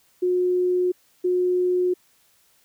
sine tone pair in turn, 361.5 / 361.5 Hz, F#4 / F#4, -40 / -40 cents, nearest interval unison, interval 0 cents, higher neither, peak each -18 dBFS, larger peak neither, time 0.22-0.92 / 1.24-1.94 s, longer neither, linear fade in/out 10 ms, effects white hiss -61 dBFS RMS until 2.64 s

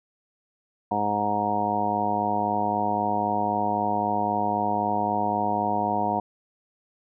harmonic tone, 103.83 Hz, G#2, in tune, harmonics 1 / 2 / 3 / 4 / 5 / 6 / 7 / 8 / 9, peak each -38 / -31 / -34 / -36 / -35 / -35 / -26 / -34 / -27 dBFS, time 0.91-6.2 s, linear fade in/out 5 ms, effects none

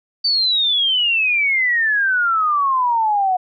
sine exponential sweep, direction down, 4618 to 725 Hz, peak -14 dBFS, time 0.24-3.37 s, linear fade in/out 10 ms, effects none

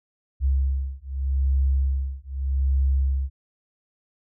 sine beating tone pair, 67 / 67.82 Hz, C2 / C#2, +42 / -37 cents, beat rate 0.82 Hz, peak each -23 dBFS, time 0.4-3.3 s, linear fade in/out 50 ms, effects none

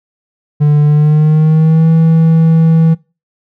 triangle tone with pitch glide, 148.1 to 162.44 Hz, D3 to E3, +15 to -25 cents, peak -3 dBFS, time 0.6-2.95 s, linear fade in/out 20 ms, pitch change +160 cents, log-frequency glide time 0.84-1.89 s, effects noise-tail reverb RT60 0.3 s tail -23 dB re dry

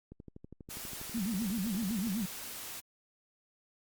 click train, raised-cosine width 3 ms, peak -34 dBFS, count 25, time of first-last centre 0.12-2.071 s, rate 12.3 Hz
white noise, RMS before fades -43 dBFS, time 0.69-2.81 s, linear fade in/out 20 ms
sine tone with vibrato, 207.7 Hz, G#3, in tune, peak -31 dBFS, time 1.14-2.26 s, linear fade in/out 10 ms, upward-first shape sine, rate 7.9 Hz, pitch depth 240 cents each way
effects Opus 48 kbps

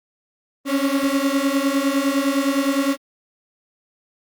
35% pulse beating tone pair, 271.4 / 281.2 Hz, C#4 / C#4, -36 / +25 cents, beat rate 9.8 Hz, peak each -19 dBFS, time 0.65-2.97 s, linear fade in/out 50 ms, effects Opus 24 kbps

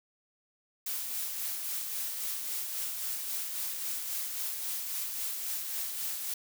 blue noise with tremolo, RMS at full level -34 dBFS, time 0.86-6.34 s, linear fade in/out 5 ms, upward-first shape sine, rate 3.7 Hz, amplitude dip 35%, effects none

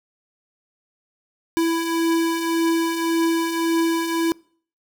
square beating tone pair, 329.6 / 331.4 Hz, E4 / E4, 0 / +9 cents, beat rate 1.8 Hz, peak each -28 / -20 dBFS, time 1.57-4.32 s, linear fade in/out 0 ms, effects noise-tail reverb RT60 0.5 s tail -25 dB re dry

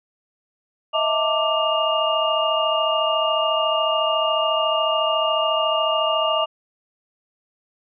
sine tone cluster, 635 / 669 / 897 / 1175 / 2831 Hz, D#5 / E5 / A5 / D6 / F7, +35 / +25 / +33 / +1 / +23 cents, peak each -22 / -28 / -27 / -23 / -24 dBFS, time 0.93-6.46 s, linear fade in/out 20 ms, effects none

